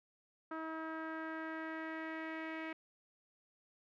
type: tone with low-pass filter sweep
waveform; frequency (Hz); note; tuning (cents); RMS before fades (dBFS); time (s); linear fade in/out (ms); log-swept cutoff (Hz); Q
sawtooth; 320; D#4; +49; -43; 0.51-2.73; 5; 1400 to 2200; 3.5
effects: none